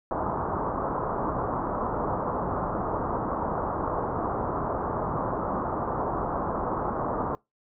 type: low-pass noise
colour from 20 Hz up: white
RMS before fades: -29 dBFS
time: 0.11-7.35 s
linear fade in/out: 0 ms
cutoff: 1200 Hz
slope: 48 dB/octave
effects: noise-tail reverb RT60 0.2 s tail -24 dB re dry